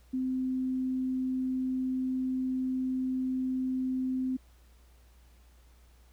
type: tone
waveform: sine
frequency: 258.5 Hz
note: C4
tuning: 21 cents flat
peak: -28 dBFS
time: 0.13-4.37 s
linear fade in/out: 10 ms
effects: added 60 Hz sine -56 dBFS peak until 6.12 s + pink hiss -66 dBFS RMS until 6.12 s